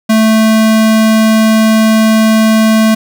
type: tone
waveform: square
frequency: 220 Hz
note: A3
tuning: in tune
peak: -6 dBFS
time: 0.09-2.95 s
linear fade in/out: 10 ms
effects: none